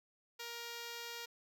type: tone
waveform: 5% pulse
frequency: 470 Hz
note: A#4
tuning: 14 cents sharp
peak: -32 dBFS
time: 0.39-1.26 s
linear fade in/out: 10 ms
effects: none